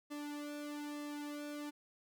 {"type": "tone with flanger", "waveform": "sawtooth", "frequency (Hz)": 293.7, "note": "D4", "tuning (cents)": 0, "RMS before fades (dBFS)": -44, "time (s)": [0.1, 1.71], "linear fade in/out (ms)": 20, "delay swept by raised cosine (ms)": [1.3, 2.4], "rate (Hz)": 1.1, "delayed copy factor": -0.85, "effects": []}